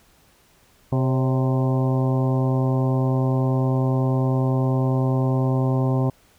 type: harmonic tone with a mistuned harmonic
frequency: 130 Hz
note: C3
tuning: 11 cents flat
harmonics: 1 / 2 / 3 / 4 / 5 / 6 / 7 / 8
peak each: -19 / -25 / -29 / -31 / -33 / -35 / -36 / -37 dBFS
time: 0.92-6.1 s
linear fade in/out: 5 ms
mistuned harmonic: 4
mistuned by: +60 cents
effects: pink hiss -57 dBFS RMS until 6.38 s